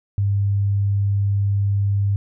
sine tone, 100 Hz, G2, 35 cents sharp, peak -16 dBFS, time 0.18-2.16 s, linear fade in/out 0 ms, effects none

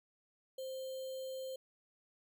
sine tone with sample-and-hold, 525 Hz, C5, 6 cents sharp, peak -40 dBFS, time 0.58-1.56 s, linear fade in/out 5 ms, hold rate 3675 Hz, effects none

